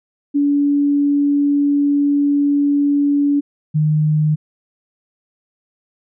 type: tone pair in turn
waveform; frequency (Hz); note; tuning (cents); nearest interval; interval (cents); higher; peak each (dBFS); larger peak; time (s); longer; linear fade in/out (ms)
sine; 286.3 / 153.03; D4 / D#3; -44 / -28; major seventh; 1084; first; -12; neither; 0.34-3.41 / 3.74-4.36; first; 20
effects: none